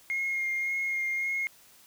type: tone with vibrato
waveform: sine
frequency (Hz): 2139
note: C7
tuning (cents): +38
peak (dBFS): -26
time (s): 0.1-1.47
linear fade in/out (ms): 0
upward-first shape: sine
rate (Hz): 1.8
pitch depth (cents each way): 16
effects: tanh soft clip ceiling -24 dBFS + white hiss -57 dBFS RMS until 1.86 s